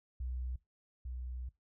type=tone pair in turn; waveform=sine; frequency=62.6 / 62.24 Hz; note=B1 / B1; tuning=+24 / +14 cents; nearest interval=unison; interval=10 cents; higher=first; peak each=-36 / -39 dBFS; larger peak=first; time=0.2-0.56 / 1.05-1.49 s; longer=second; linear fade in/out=5 ms; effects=noise-tail reverb RT60 0.2 s tail -20 dB re dry